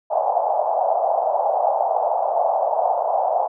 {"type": "band-pass noise", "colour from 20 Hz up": "pink", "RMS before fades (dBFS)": -20, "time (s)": [0.1, 3.48], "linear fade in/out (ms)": 20, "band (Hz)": [630, 820], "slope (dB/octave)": 48, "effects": []}